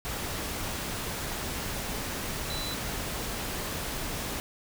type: tone in noise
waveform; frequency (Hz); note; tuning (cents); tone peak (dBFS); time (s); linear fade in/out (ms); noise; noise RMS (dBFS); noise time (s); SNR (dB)
sine; 3984; B7; +14; -36; 2.5-2.74; 0; pink; -34; 0.05-4.4; -5
effects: none